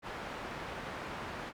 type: low-pass noise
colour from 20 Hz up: white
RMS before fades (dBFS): -42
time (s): 0.02-1.53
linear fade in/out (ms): 50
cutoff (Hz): 1500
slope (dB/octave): 12
effects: none